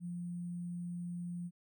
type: tone with sample-and-hold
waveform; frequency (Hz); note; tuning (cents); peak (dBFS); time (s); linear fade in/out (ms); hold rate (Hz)
sine; 174.61; F3; 0; -38; 0-1.51; 50; 8820
effects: none